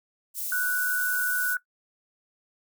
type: high-pass noise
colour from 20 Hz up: white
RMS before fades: -32 dBFS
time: 0.34-1.57 s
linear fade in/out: 50 ms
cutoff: 9200 Hz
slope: 12 dB/octave
type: tone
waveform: sine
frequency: 1480 Hz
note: F#6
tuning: in tune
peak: -24 dBFS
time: 0.52-1.57 s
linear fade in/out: 2 ms
effects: noise-tail reverb RT60 0.1 s tail -17 dB re dry